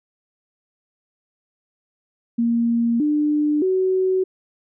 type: tone with pitch steps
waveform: sine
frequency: 233.6 / 298.3 / 374.9 Hz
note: A#3 / D4 / F#4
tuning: +4 / +27 / +23 cents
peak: -16 dBFS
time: 2.38-4.24 s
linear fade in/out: 10 ms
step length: 620 ms
effects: none